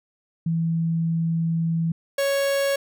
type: tone pair in turn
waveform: sine / 45% pulse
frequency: 164.9 / 554.7 Hz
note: E3 / C#5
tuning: +1 / +1 cents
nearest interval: octave + major sixth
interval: 2100 cents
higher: second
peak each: -20 dBFS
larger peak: neither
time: 0.46-1.92 / 2.18-2.76 s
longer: first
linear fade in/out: 5 ms
effects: none